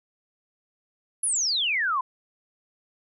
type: exponential sweep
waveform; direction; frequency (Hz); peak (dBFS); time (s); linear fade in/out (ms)
sine; down; 10940 to 988; -22; 1.23-2.01; 5
effects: none